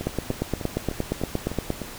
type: two click trains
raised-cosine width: 2 ms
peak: -10 / -17 dBFS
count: 15 / 7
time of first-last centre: 0.07-1.704 / 0.01-1.817 s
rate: 8.57 / 3.32 Hz
effects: pink hiss -39 dBFS RMS until 1.98 s